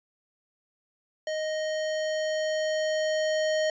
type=tone with level ramp; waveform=square; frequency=622.3 Hz; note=D#5; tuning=in tune; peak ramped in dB=-29 to -24 dBFS; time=1.27-3.7 s; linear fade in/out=2 ms; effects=resampled to 16000 Hz